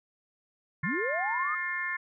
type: linear sweep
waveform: sine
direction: up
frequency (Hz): 130.81 to 1278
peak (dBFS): -30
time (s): 0.83-1.55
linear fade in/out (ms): 5
type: harmonic tone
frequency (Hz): 354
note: F4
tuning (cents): +23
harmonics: 3 / 4 / 5 / 6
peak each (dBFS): -38 / -41 / -32 / -35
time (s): 0.83-1.97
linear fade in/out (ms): 10
effects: none